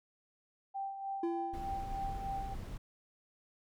sine tone with tremolo, 784 Hz, G5, in tune, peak -35 dBFS, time 0.74-2.55 s, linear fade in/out 20 ms, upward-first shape sine, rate 3.3 Hz, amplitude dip 55%
triangle tone with exponential decay, 339.3 Hz, F4, 50 cents flat, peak -28 dBFS, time 1.23-2.02 s, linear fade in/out 5 ms, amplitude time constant 170 ms
brown noise, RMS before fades -42 dBFS, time 1.53-2.78 s, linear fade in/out 10 ms
effects none

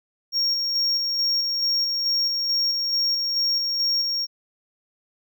triangle tone with tremolo, 5560 Hz, F8, 9 cents flat, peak -18 dBFS, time 0.32-4.27 s, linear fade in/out 50 ms, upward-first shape square, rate 2.3 Hz, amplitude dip 30%, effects none

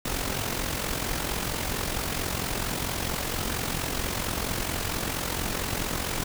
pink noise with amplitude modulation, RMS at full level -27 dBFS, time 0.05-6.24 s, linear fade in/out 5 ms, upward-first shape sine, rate 44.4 Hz, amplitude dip 60%, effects none

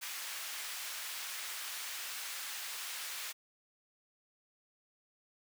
pink high-pass noise, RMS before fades -42 dBFS, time 0.01-3.33 s, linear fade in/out 20 ms, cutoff 1600 Hz, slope 12 dB/octave, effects none

